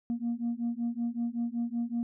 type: beating tone pair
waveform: sine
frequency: 233.1 / 238.4 Hz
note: A#3 / A#3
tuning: 0 / +39 cents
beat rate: 5.3 Hz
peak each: -31 dBFS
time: 0.1-2.03 s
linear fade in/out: 0 ms
effects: tanh soft clip ceiling -25 dBFS